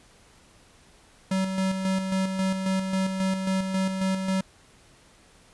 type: tone with tremolo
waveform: square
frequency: 190 Hz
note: F#3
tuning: 46 cents sharp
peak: -23 dBFS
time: 1.31-4.41 s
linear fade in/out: 5 ms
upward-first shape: square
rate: 3.7 Hz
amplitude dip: 45%
effects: pink hiss -56 dBFS RMS until 5.53 s + resampled to 24000 Hz